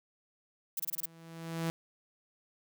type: noise bursts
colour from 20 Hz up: violet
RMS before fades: -34 dBFS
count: 6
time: 0.77-1.057 s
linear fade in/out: 5 ms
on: 27 ms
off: 25 ms
type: tone with exponential growth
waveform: sawtooth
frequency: 164.81 Hz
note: E3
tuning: in tune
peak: -26 dBFS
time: 0.78-1.7 s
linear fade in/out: 0 ms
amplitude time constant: 200 ms
effects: none